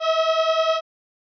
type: beating tone pair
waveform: 30% pulse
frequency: 638 / 648 Hz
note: D#5 / E5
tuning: +43 / -30 cents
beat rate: 10 Hz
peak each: -19 / -17 dBFS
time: 0-0.81 s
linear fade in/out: 50 ms
effects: resampled to 11025 Hz